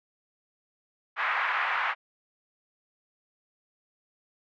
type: band-pass noise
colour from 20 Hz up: pink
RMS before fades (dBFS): -28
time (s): 1.16-1.95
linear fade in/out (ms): 50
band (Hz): 960 to 2200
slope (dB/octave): 24
effects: none